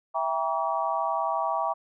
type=chord; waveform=sine; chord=E diminished seventh; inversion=none; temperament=just; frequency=659.3 / 791.1 / 949.3 / 1139.2 Hz; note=E5 / G5 / Bb5 / Db6; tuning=0 / +16 / +31 / +47 cents; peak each=-30 dBFS; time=0.14-1.74 s; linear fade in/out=20 ms; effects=none